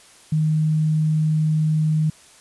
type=tone; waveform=sine; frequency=155.56 Hz; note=D#3; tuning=in tune; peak=-16 dBFS; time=0.32-2.1 s; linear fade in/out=5 ms; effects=white hiss -49 dBFS RMS until 2.4 s + resampled to 24000 Hz